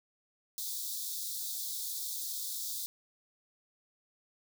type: high-pass noise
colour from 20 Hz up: white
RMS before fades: -38 dBFS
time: 0.58-2.86 s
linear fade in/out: 0 ms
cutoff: 3500 Hz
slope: 96 dB/octave
effects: none